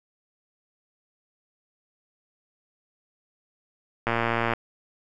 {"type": "click train", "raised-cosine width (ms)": 0.5, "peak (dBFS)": -9, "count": 55, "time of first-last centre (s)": [4.07, 4.536], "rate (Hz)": 116, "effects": []}